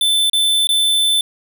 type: tone with dropouts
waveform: square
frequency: 3528 Hz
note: A7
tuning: 4 cents sharp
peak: -13 dBFS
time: 0.01-1.21 s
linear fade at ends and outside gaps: 2 ms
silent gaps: 0.298-0.332 / 0.671-0.69 s
effects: none